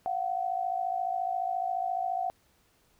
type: tone pair together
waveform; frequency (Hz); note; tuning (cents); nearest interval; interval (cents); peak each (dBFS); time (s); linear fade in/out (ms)
sine; 698.5 / 752.9; F5 / F#5; 0 / +30; minor second; 130; -32 / -30; 0.06-2.3; 0
effects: pink hiss -67 dBFS RMS until 2.99 s